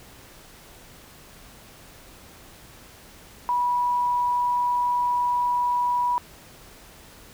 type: tone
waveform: sine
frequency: 976 Hz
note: B5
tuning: 21 cents flat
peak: -20 dBFS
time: 3.49-6.18 s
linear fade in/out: 0 ms
effects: pink hiss -48 dBFS RMS until 7.33 s